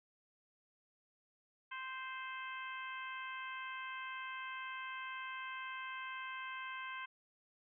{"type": "harmonic tone", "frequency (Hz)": 522, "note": "C5", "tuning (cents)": -4, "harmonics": [2, 3, 4, 5, 6], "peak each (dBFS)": [-46, -47, -50, -51, -55], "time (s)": [1.71, 7.06], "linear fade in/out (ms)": 10, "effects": []}